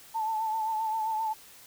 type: tone with vibrato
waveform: sine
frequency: 880 Hz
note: A5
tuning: in tune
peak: -27 dBFS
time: 0.14-1.34 s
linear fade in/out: 20 ms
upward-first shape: triangle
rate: 7.6 Hz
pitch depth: 51 cents each way
effects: white hiss -52 dBFS RMS until 1.66 s